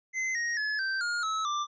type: tone with pitch steps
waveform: square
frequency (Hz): 2056 / 1874.5 / 1709 / 1558.2 / 1420.6 / 1295.2 / 1180.9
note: C7 / A#6 / G#6 / G6 / F6 / E6 / D6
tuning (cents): -31 / +9 / +49 / -11 / +29 / -31 / +9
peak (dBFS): -29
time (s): 0.13-1.67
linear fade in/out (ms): 50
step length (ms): 220
effects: resampled to 16000 Hz